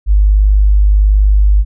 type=tone; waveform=sine; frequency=50.7 Hz; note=G#1; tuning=41 cents flat; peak=-5 dBFS; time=0.06-1.65 s; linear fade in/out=50 ms; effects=none